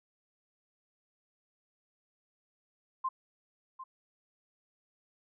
sine tone with echo, 1047 Hz, C6, 1 cent sharp, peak -29 dBFS, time 3.04-3.09 s, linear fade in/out 10 ms, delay 750 ms, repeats 1, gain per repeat -12 dB, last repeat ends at 3.84 s, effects none

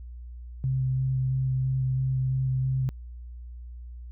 sine tone with vibrato, 130.81 Hz, C3, in tune, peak -23 dBFS, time 0.64-2.89 s, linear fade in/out 0 ms, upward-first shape square, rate 3 Hz, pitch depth 9 cents each way, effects added 60 Hz sine -38 dBFS peak until 4.11 s

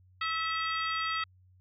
harmonic tone with a mistuned harmonic, 650 Hz, E5, 24 cents flat, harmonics 2 / 3 / 4 / 5 / 6 / 7, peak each -32 / -36 / -38 / -40 / -42 / -43 dBFS, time 0.21-1.24 s, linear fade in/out 5 ms, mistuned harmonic 6, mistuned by -69 cents, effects added 92 Hz sine -58 dBFS peak until 1.6 s

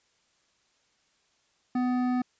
sine tone with hard clipping, 249.9 Hz, B3, 21 cents sharp, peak -26 dBFS, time 1.75-2.22 s, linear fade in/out 5 ms, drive 12 dB, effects white hiss -69 dBFS RMS until 2.39 s + resampled to 16000 Hz

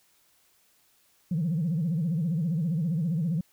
sine tone with vibrato, 164.7 Hz, E3, 1 cent flat, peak -23 dBFS, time 1.31-3.41 s, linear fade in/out 5 ms, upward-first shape sine, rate 15 Hz, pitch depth 180 cents each way, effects tanh soft clip ceiling -21 dBFS + white hiss -65 dBFS RMS until 3.52 s

